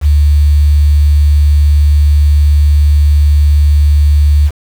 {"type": "tone with quantisation", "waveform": "sine", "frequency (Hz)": 73.42, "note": "D2", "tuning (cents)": 0, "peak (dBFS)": -4, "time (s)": [0.01, 4.51], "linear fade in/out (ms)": 50, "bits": 5, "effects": []}